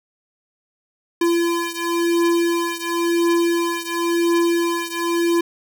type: beating tone pair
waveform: square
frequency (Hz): 340 / 340.95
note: F4 / F4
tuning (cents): -46 / -42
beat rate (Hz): 0.95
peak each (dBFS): -20 / -22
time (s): 1.21-5.41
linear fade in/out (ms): 5
effects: none